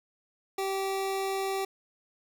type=tone; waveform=25% pulse; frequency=387.6 Hz; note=G4; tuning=20 cents flat; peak=-25 dBFS; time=0.58-1.65 s; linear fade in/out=5 ms; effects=9-bit